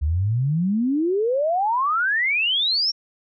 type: exponential sweep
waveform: sine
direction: up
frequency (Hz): 70.2 to 5620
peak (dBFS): -18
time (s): 0.01-2.92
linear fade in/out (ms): 20
effects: none